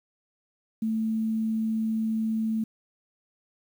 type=tone with quantisation; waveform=sine; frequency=221.3 Hz; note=A3; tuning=10 cents sharp; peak=-24 dBFS; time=0.82-2.64 s; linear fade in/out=5 ms; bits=9; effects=none